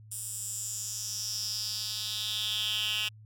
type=tone with high-pass filter sweep; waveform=10% pulse; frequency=212.9 Hz; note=G#3; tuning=43 cents sharp; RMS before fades=-34 dBFS; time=0.11-3.09 s; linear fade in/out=10 ms; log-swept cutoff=9000 to 2700 Hz; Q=4.5; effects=added 108 Hz sine -49 dBFS peak until 3.25 s